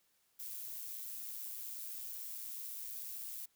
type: noise with amplitude modulation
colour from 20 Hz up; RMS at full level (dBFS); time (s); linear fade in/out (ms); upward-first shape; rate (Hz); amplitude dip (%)
violet; -43; 0.39-3.46; 10; sine; 116; 40
effects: white hiss -75 dBFS RMS until 3.55 s